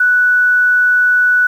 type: tone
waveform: sine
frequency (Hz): 1480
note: F#6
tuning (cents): 0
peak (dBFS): -8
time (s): 0-1.47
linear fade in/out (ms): 5
effects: 7-bit